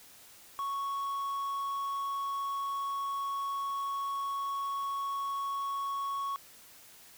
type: tone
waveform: triangle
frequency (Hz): 1108.7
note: C#6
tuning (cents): 0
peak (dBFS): -30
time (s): 0.59-6.36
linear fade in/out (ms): 0
effects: white hiss -55 dBFS RMS until 7.17 s